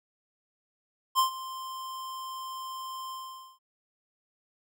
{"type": "tone with ADSR envelope", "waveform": "square", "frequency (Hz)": 1046.5, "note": "C6", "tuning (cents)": 0, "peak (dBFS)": -20, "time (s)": [1.15, 3.59], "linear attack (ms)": 40, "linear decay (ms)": 110, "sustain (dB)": -17, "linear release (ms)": 480, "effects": []}